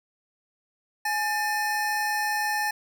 square tone pair together, 839 / 1788.6 Hz, G#5 / A6, +17 / +28 cents, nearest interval octave + minor second, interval 1311 cents, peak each -28 dBFS, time 1.05-2.71 s, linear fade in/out 5 ms, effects none

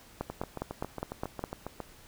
two click trains, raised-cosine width 1 ms, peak -22 / -18 dBFS, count 12 / 7, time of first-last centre 0.3-1.803 / 0.21-1.44 s, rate 7.32 / 4.88 Hz, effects pink hiss -55 dBFS RMS until 2.07 s

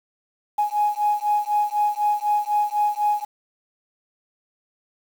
sine beating tone pair, 832 / 836 Hz, G#5 / G#5, +3 / +11 cents, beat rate 4 Hz, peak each -21 dBFS, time 0.58-3.25 s, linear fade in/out 10 ms, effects tanh soft clip ceiling -12 dBFS + 7-bit

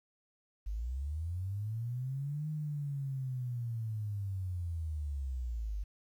sine linear two-way sweep, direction up then down, 48.48 to 154.8 to 48.48 Hz, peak -34 dBFS, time 0.66-5.84 s, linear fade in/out 10 ms, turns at 2.49 s, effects 11-bit

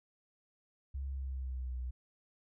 sine tone with pitch glide, 68 to 62.36 Hz, C#2 to B1, -33 to +17 cents, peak -36 dBFS, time 0.94-1.91 s, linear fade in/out 10 ms, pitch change -150 cents, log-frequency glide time 1.07-1.76 s, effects none

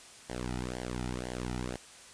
sawtooth tone with flanger, 61.74 Hz, B1, in tune, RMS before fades -37 dBFS, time 0.29-1.77 s, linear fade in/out 10 ms, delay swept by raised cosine 0.77 to 1.87 ms, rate 2 Hz, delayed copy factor -1, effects white hiss -52 dBFS RMS until 2.13 s + resampled to 22050 Hz

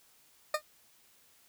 20% pulse tone with exponential decay, 610 Hz, D#5, 34 cents flat, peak -19 dBFS, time 0.54-0.62 s, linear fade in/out 5 ms, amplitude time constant 16 ms, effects white hiss -64 dBFS RMS until 1.48 s

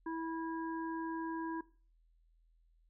harmonic tone, 326.7 Hz, E4, 15 cents flat, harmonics 1 / 3 / 5, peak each -38 / -43 / -49 dBFS, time 0.06-1.61 s, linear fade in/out 5 ms, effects noise-tail reverb RT60 0.4 s tail -19 dB re dry + added 41 Hz sine -66 dBFS peak until 2.89 s

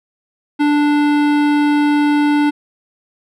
sine tone with hard clipping, 293.7 Hz, D4, in tune, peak -13 dBFS, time 0.59-2.51 s, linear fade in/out 20 ms, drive 17 dB, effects none

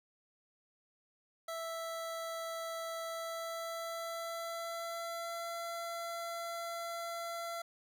25% pulse tone with pitch glide, 659.3 to 677.8 Hz, E5 to E5, 0 to +48 cents, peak -35 dBFS, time 1.48-7.62 s, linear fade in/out 5 ms, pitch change +48 cents, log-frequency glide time 3.05-5.52 s, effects none

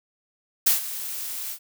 blue noise with ADSR envelope, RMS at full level -17 dBFS, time 0.66-1.59 s, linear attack 10 ms, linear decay 130 ms, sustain -15 dB, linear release 76 ms, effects none

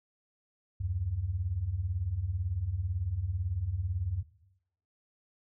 sine beating tone pair, 76 / 94 Hz, D#2 / F#2, -40 / +28 cents, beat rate 18 Hz, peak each -35 / -31 dBFS, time 0.8-4.23 s, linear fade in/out 10 ms, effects noise-tail reverb RT60 0.8 s tail -17 dB re dry

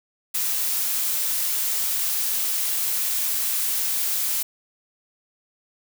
blue noise, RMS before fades -24 dBFS, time 0.34-4.43 s, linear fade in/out 10 ms, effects none

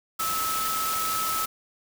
sine tone in noise, 1300 Hz, E6, 24 cents flat, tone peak -27 dBFS, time 0.19-1.46 s, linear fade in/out 10 ms, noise white, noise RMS -30 dBFS, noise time 0.19-1.46 s, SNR 0 dB, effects none

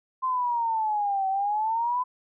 sine exponential two-way sweep, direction down then up, 1046.5 to 762 to 1013 Hz, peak -23 dBFS, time 0.22-2.04 s, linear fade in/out 20 ms, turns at 1.28 s, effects none

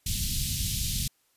pink band-stop noise, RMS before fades -29 dBFS, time 0.06-1.08 s, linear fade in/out 5 ms, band 170 to 3300 Hz, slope 24 dB/octave, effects white hiss -69 dBFS RMS until 1.36 s + resampled to 32000 Hz

